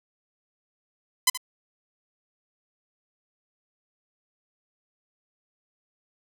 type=tone with echo; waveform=5% pulse; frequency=1014 Hz; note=B5; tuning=45 cents sharp; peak=-4 dBFS; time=1.27-1.3 s; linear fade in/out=5 ms; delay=75 ms; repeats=1; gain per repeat=-14 dB; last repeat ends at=1.375 s; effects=none